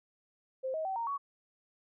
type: tone with pitch steps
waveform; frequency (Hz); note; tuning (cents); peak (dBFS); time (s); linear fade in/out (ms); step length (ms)
sine; 523.3 / 633.2 / 766.2 / 927 / 1121.7; C5 / D#5 / G5 / A#5 / C#6; 0 / +30 / -40 / -10 / +20; -32; 0.63-1.18; 20; 110
effects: none